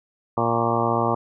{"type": "harmonic tone with a mistuned harmonic", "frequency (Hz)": 116.54, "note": "A#2", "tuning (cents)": 0, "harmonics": [1, 2, 3, 4, 5, 6, 7, 8, 9, 10], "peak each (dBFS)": [-28, -28, -28, -28, -28, -28, -28, -28, -28, -28], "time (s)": [0.37, 1.15], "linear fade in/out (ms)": 5, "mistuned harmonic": 9, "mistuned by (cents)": 46, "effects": []}